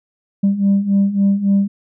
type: beating tone pair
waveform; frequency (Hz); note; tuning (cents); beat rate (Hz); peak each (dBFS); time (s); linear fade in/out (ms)
sine; 196 / 199.6; G3 / G3; 0 / +32; 3.6; -16 / -12; 0.43-1.68; 10
effects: tanh soft clip ceiling -8 dBFS